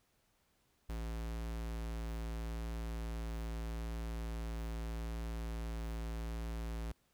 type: tone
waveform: square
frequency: 56.2 Hz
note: A1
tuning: 37 cents sharp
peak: -39 dBFS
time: 0.89-6.92 s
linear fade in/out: 5 ms
effects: pink hiss -75 dBFS RMS until 7.13 s